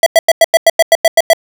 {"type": "tone bursts", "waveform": "square", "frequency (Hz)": 659.3, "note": "E5", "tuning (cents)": 0, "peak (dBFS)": -3, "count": 11, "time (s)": [0.03, 1.333], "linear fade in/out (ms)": 2, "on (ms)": 33, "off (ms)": 94, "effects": []}